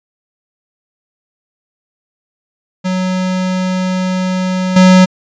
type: tone with level steps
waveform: square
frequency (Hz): 185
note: F#3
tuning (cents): 0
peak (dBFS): -14 / -4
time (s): 2.84-5.06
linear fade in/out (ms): 20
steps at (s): 4.76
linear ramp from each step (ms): 5
effects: resampled to 16000 Hz

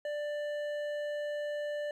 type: tone with hard clipping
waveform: sine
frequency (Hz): 590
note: D5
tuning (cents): +8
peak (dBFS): -35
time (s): 0.05-1.91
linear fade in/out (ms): 2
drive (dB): 9
effects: none

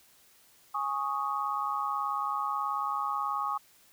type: chord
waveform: sine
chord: Ab suspended fourth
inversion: none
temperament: just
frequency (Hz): 830.6 / 1107.5 / 1245.9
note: Ab5 / Db6 / Eb6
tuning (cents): 0 / -2 / +2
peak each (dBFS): -35 / -32 / -33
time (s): 0.74-3.58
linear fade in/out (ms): 10
effects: white hiss -61 dBFS RMS until 3.92 s

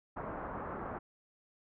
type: low-pass noise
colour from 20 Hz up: white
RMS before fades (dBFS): -41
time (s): 0.16-0.99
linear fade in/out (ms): 10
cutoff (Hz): 1300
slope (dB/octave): 24
effects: low-pass 2000 Hz 12 dB/octave

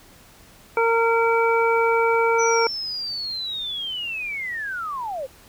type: harmonic tone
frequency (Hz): 459.3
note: A#4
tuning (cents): -26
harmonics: 1 / 2 / 3 / 5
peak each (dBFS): -19 / -22 / -24 / -26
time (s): 0.77-2.67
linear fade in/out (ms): 2
type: linear sweep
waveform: sine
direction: down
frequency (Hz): 5980 to 493.9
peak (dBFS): -26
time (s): 2.38-5.27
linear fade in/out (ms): 20
effects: pink hiss -50 dBFS RMS until 5.48 s

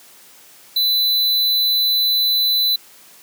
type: tone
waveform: square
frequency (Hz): 4000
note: B7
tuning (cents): +21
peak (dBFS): -15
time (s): 0.76-2.76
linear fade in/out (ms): 5
effects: white hiss -46 dBFS RMS until 3.22 s + high-pass 150 Hz 12 dB/octave

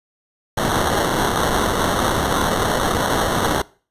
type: noise with sample-and-hold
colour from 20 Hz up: white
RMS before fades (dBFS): -19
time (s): 0.57-3.62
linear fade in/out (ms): 5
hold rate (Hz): 2450
effects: noise-tail reverb RT60 0.4 s tail -22 dB re dry + resampled to 32000 Hz

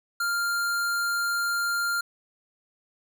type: tone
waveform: square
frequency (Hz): 1396.9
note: F6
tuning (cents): 0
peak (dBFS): -25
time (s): 0.2-2.01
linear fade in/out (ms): 5
effects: none

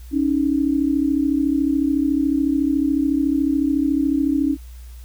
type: tone pair together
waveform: sine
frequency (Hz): 277.2 / 311.1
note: C#4 / D#4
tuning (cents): 0 / 0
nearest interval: major second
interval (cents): 200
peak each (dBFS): -18 / -20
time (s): 0.11-4.57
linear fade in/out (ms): 50
effects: added 60 Hz sine -35 dBFS peak until 5.04 s + white hiss -52 dBFS RMS until 5.04 s

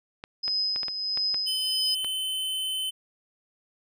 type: clicks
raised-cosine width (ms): 0.3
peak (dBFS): -21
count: 8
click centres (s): 0.239 / 0.48 / 0.761 / 0.832 / 0.883 / 1.174 / 1.344 / 2.046
type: tone with tremolo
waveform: sine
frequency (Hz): 5050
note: D#8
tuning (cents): +25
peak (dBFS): -23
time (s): 0.43-1.95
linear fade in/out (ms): 10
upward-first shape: triangle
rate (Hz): 1.5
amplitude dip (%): 60
type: tone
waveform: square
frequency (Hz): 3054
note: G7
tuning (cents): -46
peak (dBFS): -28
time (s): 1.46-2.91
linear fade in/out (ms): 20
effects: none

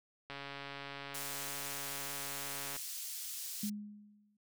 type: click train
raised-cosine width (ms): 0.3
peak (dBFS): -28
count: 346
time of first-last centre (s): 0.3-2.764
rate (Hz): 140
type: high-pass noise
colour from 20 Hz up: pink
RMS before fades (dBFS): -43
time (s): 1.14-3.7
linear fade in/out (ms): 10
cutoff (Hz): 5400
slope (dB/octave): 12
type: tone with exponential decay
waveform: sine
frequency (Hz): 207.7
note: G#3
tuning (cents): 0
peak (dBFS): -33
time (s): 3.63-4.37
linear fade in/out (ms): 5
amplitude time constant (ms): 160
effects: none

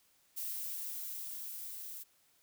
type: noise with level ramp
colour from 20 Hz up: violet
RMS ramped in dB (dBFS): -39 to -46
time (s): 0.36-2.04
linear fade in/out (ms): 20
effects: white hiss -70 dBFS RMS until 2.42 s

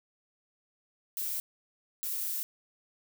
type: noise bursts at uneven times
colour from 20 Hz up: violet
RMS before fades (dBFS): -34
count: 2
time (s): 1.17-1.4 / 2.03-2.43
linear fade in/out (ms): 0
effects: none

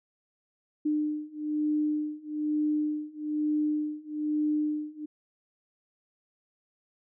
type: beating tone pair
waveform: sine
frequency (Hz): 301.2 / 302.3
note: D4 / D#4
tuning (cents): +44 / -50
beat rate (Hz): 1.1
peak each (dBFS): -30 / -29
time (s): 0.85-5.06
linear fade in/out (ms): 10
effects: none

